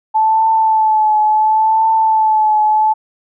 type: tone with vibrato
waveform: sine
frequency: 871 Hz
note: A5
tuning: 18 cents flat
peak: -9 dBFS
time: 0.14-2.94 s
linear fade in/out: 20 ms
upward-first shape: triangle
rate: 0.71 Hz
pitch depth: 38 cents each way
effects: none